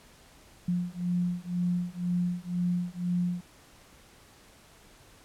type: beating tone pair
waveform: sine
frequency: 176 / 178 Hz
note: F3 / F3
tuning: +14 / +33 cents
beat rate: 2 Hz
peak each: -30 dBFS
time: 0.68-3.41 s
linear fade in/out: 5 ms
effects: pink hiss -56 dBFS RMS until 5.24 s + low-pass 12000 Hz 12 dB/octave